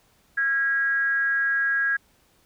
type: tone with frequency modulation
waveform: sine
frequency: 1640 Hz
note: G#6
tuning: 22 cents flat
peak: -20 dBFS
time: 0.37-1.97 s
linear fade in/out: 10 ms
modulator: 280 Hz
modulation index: 0.37
effects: pink hiss -62 dBFS RMS until 2.45 s